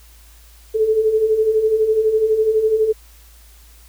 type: beating tone pair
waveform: sine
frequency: 427.1 / 439.1 Hz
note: G#4 / A4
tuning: +48 / -4 cents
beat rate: 12 Hz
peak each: -21 / -14 dBFS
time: 0.74-2.93 s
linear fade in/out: 20 ms
effects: added 56 Hz sine -44 dBFS peak until 3.88 s + white hiss -50 dBFS RMS until 3.88 s